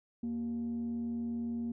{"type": "tone with frequency modulation", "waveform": "sine", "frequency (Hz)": 234.4, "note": "A#3", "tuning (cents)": 10, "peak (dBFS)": -32, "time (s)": [0.23, 1.72], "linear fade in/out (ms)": 5, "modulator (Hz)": 152, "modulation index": 0.23, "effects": ["tanh soft clip ceiling -29 dBFS"]}